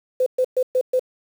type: tone bursts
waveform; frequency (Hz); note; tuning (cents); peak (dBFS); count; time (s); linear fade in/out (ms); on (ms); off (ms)
sine; 510; C5; -44; -15; 5; 0.2-0.995; 5; 63; 120
effects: 7-bit